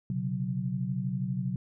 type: chord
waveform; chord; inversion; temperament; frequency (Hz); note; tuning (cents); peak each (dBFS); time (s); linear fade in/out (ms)
sine; B suspended second; none; equal with one note detuned; 126.21 / 138.59 / 185; B2 / C#3 / F#3; +38 / 0 / 0; -33 / -34 / -32; 0.1-1.56; 2
effects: none